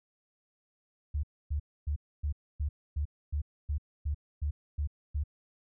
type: tone bursts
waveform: sine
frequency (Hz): 73.42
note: D2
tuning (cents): 0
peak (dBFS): -28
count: 12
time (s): 1.14-5.238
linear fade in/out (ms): 10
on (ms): 94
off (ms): 270
effects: none